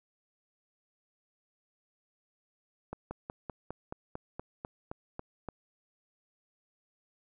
slowing click train, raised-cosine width 1 ms, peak -24 dBFS, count 12, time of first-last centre 2.93-5.487 s, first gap 180 ms, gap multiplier 1.05, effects none

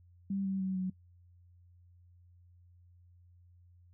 sine tone with pitch steps, 196 / 192.52 / 189.1 / 185.75 Hz, G3 / G3 / F#3 / F#3, 0 / -31 / +38 / +7 cents, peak -31 dBFS, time 0.3-0.9 s, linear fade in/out 5 ms, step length 150 ms, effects noise-tail reverb RT60 0.1 s tail -21 dB re dry + added 88 Hz sine -58 dBFS peak until 3.93 s

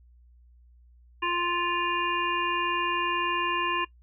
harmonic tone, 348.8 Hz, F4, 2 cents flat, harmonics 1 / 3 / 5 / 7 / 8, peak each -34 / -28 / -33 / -33 / -32 dBFS, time 1.22-3.85 s, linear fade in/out 10 ms, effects noise-tail reverb RT60 0.1 s tail -19 dB re dry + added 60 Hz sine -53 dBFS peak until 4.02 s

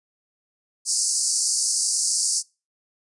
white band-pass noise, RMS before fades -23 dBFS, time 0.85-2.43 s, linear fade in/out 50 ms, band 4600 to 9900 Hz, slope 96 dB/octave, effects noise-tail reverb RT60 0.3 s tail -25 dB re dry + resampled to 24000 Hz

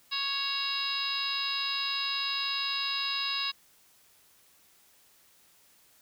harmonic tone with a mistuned harmonic, 554.4 Hz, C#5, in tune, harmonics 2 / 3 / 4 / 5 / 6 / 7 / 8 / 9, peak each -38 / -42 / -43 / -35 / -44 / -33 / -40 / -36 dBFS, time 0.11-3.52 s, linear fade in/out 20 ms, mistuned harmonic 8, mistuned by -42 cents, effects white hiss -62 dBFS RMS until 6.01 s

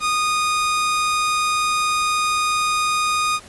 sawtooth tone, 1233 Hz, D#6, 16 cents flat, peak -14 dBFS, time 0-3.4 s, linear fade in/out 50 ms, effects pink hiss -43 dBFS RMS until 3.48 s + resampled to 24000 Hz

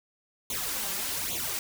white noise with flanger, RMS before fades -32 dBFS, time 0.5-1.59 s, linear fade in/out 2 ms, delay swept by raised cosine 0.29 to 5.19 ms, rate 1.2 Hz, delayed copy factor +0.95, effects none

